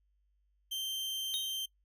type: tone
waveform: 40% pulse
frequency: 3136 Hz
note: G7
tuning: in tune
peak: -34 dBFS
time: 0.71-1.66 s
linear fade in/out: 10 ms
type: tone with exponential decay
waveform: square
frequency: 3729 Hz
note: A#7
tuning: in tune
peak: -31 dBFS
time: 1.34-1.58 s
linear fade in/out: 0 ms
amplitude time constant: 52 ms
effects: noise-tail reverb RT60 0.1 s tail -21 dB re dry + added 50 Hz sine -70 dBFS peak until 1.84 s